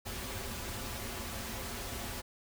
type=noise with comb filter; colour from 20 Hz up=pink; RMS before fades=-40 dBFS; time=0.05-2.22 s; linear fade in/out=20 ms; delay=6.5 ms; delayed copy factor=-0.65; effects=none